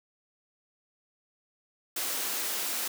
white high-pass noise, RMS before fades -32 dBFS, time 1.96-2.88 s, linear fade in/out 5 ms, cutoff 230 Hz, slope 24 dB/octave, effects none

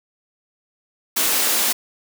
white high-pass noise, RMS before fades -19 dBFS, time 1.16-1.73 s, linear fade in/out 10 ms, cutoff 200 Hz, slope 48 dB/octave, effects none

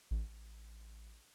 triangle tone with ADSR envelope, 55 Hz, A1, in tune, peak -27 dBFS, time 0.11-1.25 s, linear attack 10 ms, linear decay 160 ms, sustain -22 dB, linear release 180 ms, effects white hiss -64 dBFS RMS until 1.34 s + low-pass 10000 Hz 12 dB/octave

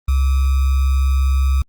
sine tone with sample-and-hold, 67.2 Hz, C2, 47 cents sharp, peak -12 dBFS, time 0.08-1.62 s, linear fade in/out 5 ms, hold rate 1225 Hz, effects Opus 24 kbps

